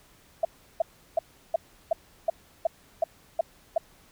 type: tone bursts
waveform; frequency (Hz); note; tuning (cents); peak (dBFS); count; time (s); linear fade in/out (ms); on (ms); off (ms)
sine; 659; E5; -1; -19; 10; 0.43-3.78; 5; 20; 350
effects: pink hiss -58 dBFS RMS until 4.11 s